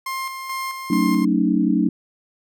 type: tone with tremolo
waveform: 30% pulse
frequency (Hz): 1059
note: C6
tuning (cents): +21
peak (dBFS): -22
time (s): 0.06-1.25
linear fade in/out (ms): 5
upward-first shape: square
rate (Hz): 2.3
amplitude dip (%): 45
type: chord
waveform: sine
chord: D# half-diminished seventh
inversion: first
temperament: just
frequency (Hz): 186.68 / 224 / 280 / 311.1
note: F#3 / A3 / C#4 / D#4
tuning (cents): +16 / +31 / +18 / 0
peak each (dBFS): -21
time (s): 0.9-1.89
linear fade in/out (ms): 5
effects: none